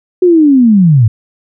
sine linear sweep, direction down, 370 to 102 Hz, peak -3 dBFS, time 0.22-1.08 s, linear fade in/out 5 ms, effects none

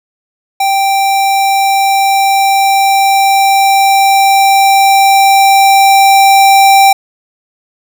square tone with level ramp, 784 Hz, G5, in tune, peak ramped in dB -9 to -3 dBFS, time 0.6-6.93 s, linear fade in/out 5 ms, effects none

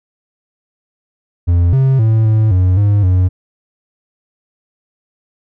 triangle tone with pitch steps, 86.6 / 133.4 / 110.9 / 109.2 / 91.7 / 102.4 / 91.6 Hz, F2 / C3 / A2 / A2 / F#2 / G#2 / F#2, -14 / +34 / +14 / -13 / -15 / -24 / -17 cents, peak -6 dBFS, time 1.47-3.29 s, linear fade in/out 20 ms, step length 260 ms, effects none

